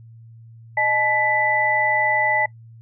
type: tone cluster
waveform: sine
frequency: 616 / 860 / 1987 Hz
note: D#5 / A5 / B6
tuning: -17 / -40 / +10 cents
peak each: -26 / -21 / -19 dBFS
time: 0.77-2.46 s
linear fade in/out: 5 ms
effects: noise-tail reverb RT60 0.1 s tail -22 dB re dry + added 114 Hz sine -41 dBFS peak until 2.81 s